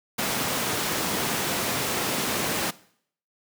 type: high-pass noise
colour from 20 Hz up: pink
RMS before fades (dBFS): -27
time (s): 0.18-2.71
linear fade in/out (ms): 10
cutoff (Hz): 170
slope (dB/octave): 12
effects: noise-tail reverb RT60 0.6 s tail -19 dB re dry